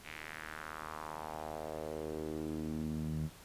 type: tone with band-pass filter sweep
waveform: sawtooth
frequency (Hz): 77.78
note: D#2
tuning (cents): 0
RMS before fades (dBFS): -41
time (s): 0.03-3.3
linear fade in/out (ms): 50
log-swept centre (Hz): 2400 to 160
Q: 2.7
effects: pink hiss -56 dBFS RMS until 3.44 s + resampled to 32000 Hz